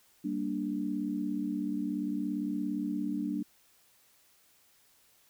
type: chord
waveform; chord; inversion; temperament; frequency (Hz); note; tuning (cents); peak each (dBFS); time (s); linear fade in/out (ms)
sine; G minor; none; equal; 196 / 233.1 / 293.7; G3 / Bb3 / D4; 0 / 0 / 0; -36 / -36 / -33; 0.24-3.43; 10
effects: white hiss -65 dBFS RMS until 5.29 s